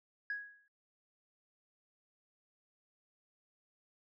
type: tone with exponential decay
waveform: sine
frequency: 1661.2 Hz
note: G#6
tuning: in tune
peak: -32 dBFS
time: 0.3-0.68 s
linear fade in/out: 2 ms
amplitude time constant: 81 ms
effects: noise-tail reverb RT60 0.2 s tail -22 dB re dry + tanh soft clip ceiling -31 dBFS